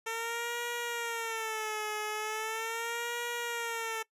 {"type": "tone with vibrato", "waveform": "10% pulse", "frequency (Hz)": 450, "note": "A4", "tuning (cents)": 39, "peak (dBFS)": -25, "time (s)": [0.06, 4.03], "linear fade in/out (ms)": 10, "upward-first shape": "sine", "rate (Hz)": 0.39, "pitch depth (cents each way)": 100, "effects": ["noise-tail reverb RT60 0.1 s tail -21 dB re dry", "resampled to 32000 Hz"]}